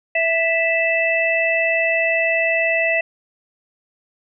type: harmonic tone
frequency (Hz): 659.3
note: E5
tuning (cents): 0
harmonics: 1 / 3 / 4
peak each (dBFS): -20 / -20 / -20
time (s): 0.15-3.01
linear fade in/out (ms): 5
effects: none